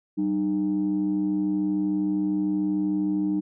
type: tone pair together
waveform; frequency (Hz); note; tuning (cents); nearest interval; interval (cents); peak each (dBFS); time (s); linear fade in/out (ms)
sine; 191.98 / 305; G3 / D#4; -36 / -34; minor sixth; 802; -26 / -22; 0.17-3.41; 20
effects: tanh soft clip ceiling -17 dBFS